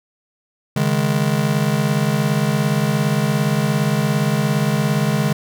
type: chord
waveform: square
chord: C# suspended second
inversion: none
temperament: just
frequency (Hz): 138.59 / 155.92 / 207.9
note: C#3 / D#3 / G#3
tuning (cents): 0 / +4 / +2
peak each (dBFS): -21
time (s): 0.76-5.33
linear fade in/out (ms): 5
effects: none